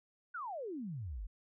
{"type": "exponential sweep", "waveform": "sine", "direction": "down", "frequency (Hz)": [1535, 41.2], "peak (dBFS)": -39, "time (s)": [0.34, 1.27], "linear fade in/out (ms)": 10, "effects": []}